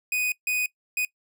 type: tone bursts at uneven times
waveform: 45% pulse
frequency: 2489 Hz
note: D#7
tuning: in tune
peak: -23 dBFS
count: 3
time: 0.12-0.32 / 0.47-0.66 / 0.97-1.05 s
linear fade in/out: 2 ms
effects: noise-tail reverb RT60 0.1 s tail -21 dB re dry

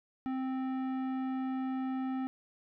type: tone with tanh clipping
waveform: sine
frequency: 261.6 Hz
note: C4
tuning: in tune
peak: -34 dBFS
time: 0.26-2.27 s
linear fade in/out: 0 ms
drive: 14 dB
effects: none

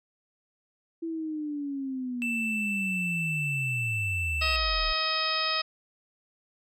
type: linear sweep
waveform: sine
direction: down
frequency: 333 to 33.02 Hz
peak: -30 dBFS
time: 1.02-4.93 s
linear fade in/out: 10 ms
type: tone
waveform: triangle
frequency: 2656 Hz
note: E7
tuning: 12 cents sharp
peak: -27 dBFS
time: 2.22-4.56 s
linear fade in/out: 0 ms
type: harmonic tone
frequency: 633 Hz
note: D#5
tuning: 30 cents sharp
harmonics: 1 / 2 / 3 / 4 / 5 / 6 / 7 / 8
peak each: -37 / -31 / -36 / -33 / -36 / -34 / -38 / -31 dBFS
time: 4.41-5.62 s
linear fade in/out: 10 ms
effects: none

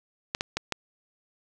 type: clicks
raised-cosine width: 0.2 ms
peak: -10 dBFS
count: 4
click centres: 0.349 / 0.409 / 0.57 / 0.723 s
effects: none

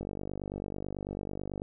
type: click train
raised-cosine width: 2 ms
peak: -23 dBFS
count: 80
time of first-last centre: 0.01-1.619 s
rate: 49.1 Hz
effects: none

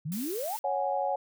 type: exponential sweep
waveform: sine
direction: up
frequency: 140.3 to 934 Hz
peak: -31 dBFS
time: 0.05-0.57 s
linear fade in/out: 10 ms
type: noise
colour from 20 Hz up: blue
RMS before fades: -40 dBFS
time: 0.12-0.59 s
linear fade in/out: 0 ms
type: chord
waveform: sine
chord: C# suspended fourth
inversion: none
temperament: just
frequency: 554.4 / 739.2 / 831.5 Hz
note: C#5 / F#5 / G#5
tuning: 0 / -2 / +2 cents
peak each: -31 dBFS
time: 0.64-1.16 s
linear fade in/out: 5 ms
effects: none

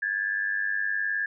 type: tone pair together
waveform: sine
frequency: 1640.6 / 1740 Hz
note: G#6 / A6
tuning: -22 / -20 cents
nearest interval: minor second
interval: 102 cents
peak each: -28 dBFS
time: 0.02-1.26 s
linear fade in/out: 5 ms
effects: none

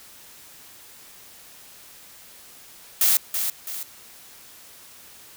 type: noise with echo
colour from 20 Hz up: blue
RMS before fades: -18 dBFS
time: 3.01-3.17 s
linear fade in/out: 2 ms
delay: 330 ms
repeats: 2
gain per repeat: -7 dB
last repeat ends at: 3.83 s
effects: white hiss -47 dBFS RMS until 5.36 s

